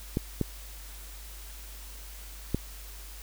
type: clicks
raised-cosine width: 3 ms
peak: -13 dBFS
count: 3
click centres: 0.171 / 0.413 / 2.546 s
effects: added 50 Hz sine -43 dBFS peak until 3.22 s + white hiss -48 dBFS RMS until 3.22 s